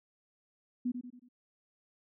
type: tone with echo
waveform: sine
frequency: 246.9 Hz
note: B3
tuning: in tune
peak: -29 dBFS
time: 0.85-0.92 s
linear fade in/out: 10 ms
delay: 92 ms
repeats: 4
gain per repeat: -7 dB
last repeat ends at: 1.288 s
effects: none